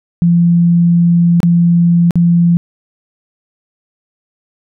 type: tone with dropouts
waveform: sine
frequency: 171.5 Hz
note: F3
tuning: 31 cents flat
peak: -6 dBFS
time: 0.22-2.57 s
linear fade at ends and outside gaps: 0 ms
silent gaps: 1.403-1.431 / 2.108-2.156 s
effects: none